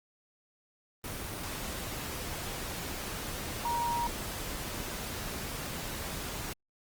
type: tone in noise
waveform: sine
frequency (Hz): 945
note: A#5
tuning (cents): +23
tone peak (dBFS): -29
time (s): 3.65-4.07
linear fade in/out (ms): 2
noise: pink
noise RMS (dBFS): -38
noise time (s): 1.04-6.53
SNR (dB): +6
effects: Opus 24 kbps